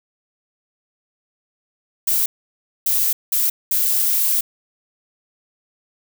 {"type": "noise bursts at uneven times", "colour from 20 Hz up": "violet", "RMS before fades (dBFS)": -18, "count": 4, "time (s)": [[2.07, 2.26], [2.86, 3.13], [3.32, 3.5], [3.71, 4.41]], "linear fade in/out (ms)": 5, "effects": []}